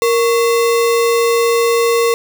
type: tone with sample-and-hold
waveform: sine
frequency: 466.2 Hz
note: A#4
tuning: in tune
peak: -10 dBFS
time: 0.02-2.14 s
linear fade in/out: 0 ms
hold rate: 1575 Hz
effects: none